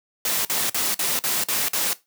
white noise bursts, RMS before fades -23 dBFS, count 7, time 0.25-1.932 s, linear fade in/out 2 ms, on 200 ms, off 47 ms, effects noise-tail reverb RT60 0.2 s tail -17 dB re dry + high-pass 150 Hz 12 dB/octave

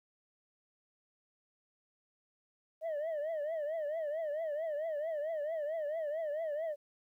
sine tone with vibrato, 619 Hz, D#5, 9 cents flat, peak -31 dBFS, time 2.81-6.76 s, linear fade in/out 50 ms, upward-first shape triangle, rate 4.5 Hz, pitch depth 150 cents each way, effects tanh soft clip ceiling -33 dBFS + 12-bit

